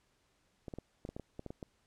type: clicks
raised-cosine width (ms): 2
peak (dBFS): -29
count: 11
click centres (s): 0.682 / 0.738 / 0.786 / 1.051 / 1.09 / 1.165 / 1.197 / 1.394 / 1.463 / 1.505 / 1.628
effects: pink hiss -74 dBFS RMS until 1.86 s + low-pass 9000 Hz 12 dB/octave